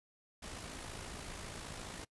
pink noise with amplitude modulation, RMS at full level -44 dBFS, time 0.42-2.05 s, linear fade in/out 10 ms, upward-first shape sine, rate 54.7 Hz, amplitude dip 45%, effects noise-tail reverb RT60 0.1 s tail -23 dB re dry + resampled to 24000 Hz

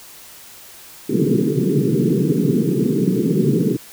pink band-pass noise, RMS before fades -17 dBFS, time 1.09-3.77 s, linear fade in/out 10 ms, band 130 to 450 Hz, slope 96 dB/octave, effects white hiss -41 dBFS RMS until 3.92 s

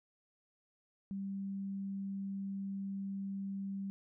sine tone, 196 Hz, G3, in tune, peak -37 dBFS, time 1.11-3.9 s, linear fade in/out 0 ms, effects none

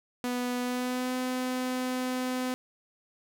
sawtooth tone with pitch glide, 246.9 to 254.1 Hz, B3 to B3, 0 to +49 cents, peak -25 dBFS, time 0.24-2.54 s, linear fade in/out 0 ms, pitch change +49 cents, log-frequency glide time 0.61-1.15 s, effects none

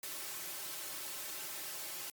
white noise with comb filter, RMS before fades -43 dBFS, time 0.03-2.1 s, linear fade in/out 2 ms, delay 4.2 ms, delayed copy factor -0.95, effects high-pass 200 Hz 12 dB/octave + Opus 48 kbps

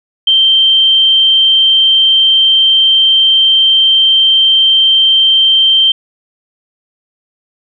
sine tone, 3136 Hz, G7, in tune, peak -5 dBFS, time 0.27-5.92 s, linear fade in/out 5 ms, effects none

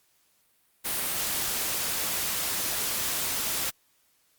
white noise, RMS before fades -29 dBFS, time 0.84-3.71 s, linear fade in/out 20 ms, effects white hiss -67 dBFS RMS until 4.38 s + Opus 48 kbps

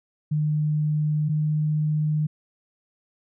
sine tone pair in turn, 151.6 / 152.57 Hz, D#3 / D#3, -45 / -34 cents, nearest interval unison, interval 11 cents, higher second, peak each -20 / -20 dBFS, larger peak neither, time 0.31-1.29 / 1.29-2.27 s, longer neither, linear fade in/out 10 ms, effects none

